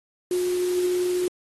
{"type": "tone in noise", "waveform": "sine", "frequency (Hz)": 360, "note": "F#4", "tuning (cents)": -47, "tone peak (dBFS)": -21, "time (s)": [0.31, 1.28], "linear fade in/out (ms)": 2, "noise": "white", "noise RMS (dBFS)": -37, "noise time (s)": [0.31, 1.28], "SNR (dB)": 13, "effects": ["AAC 32 kbps"]}